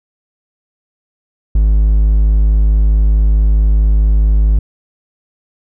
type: tone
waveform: triangle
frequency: 52.3 Hz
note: G#1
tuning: 13 cents sharp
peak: -5 dBFS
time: 1.55-4.59 s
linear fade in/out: 5 ms
effects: none